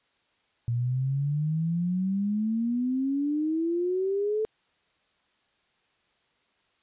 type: exponential sweep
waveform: sine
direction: up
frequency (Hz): 116.54 to 440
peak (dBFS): -24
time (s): 0.68-4.45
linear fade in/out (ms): 0
effects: white hiss -69 dBFS RMS until 6.82 s + resampled to 8000 Hz